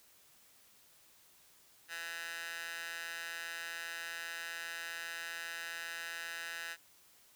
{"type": "tone with high-pass filter", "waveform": "15% pulse", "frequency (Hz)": 167.5, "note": "E3", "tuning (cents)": 28, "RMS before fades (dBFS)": -43, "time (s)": [1.88, 6.77], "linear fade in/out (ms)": 50, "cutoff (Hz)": 1700, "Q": 2, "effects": ["white hiss -64 dBFS RMS until 7.35 s"]}